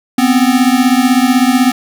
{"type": "beating tone pair", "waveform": "square", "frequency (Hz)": [246.9, 262.9], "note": ["B3", "C4"], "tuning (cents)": [0, 8], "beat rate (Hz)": 16, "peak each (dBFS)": [-11, -12], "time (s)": [0.18, 1.72], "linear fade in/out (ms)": 5, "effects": []}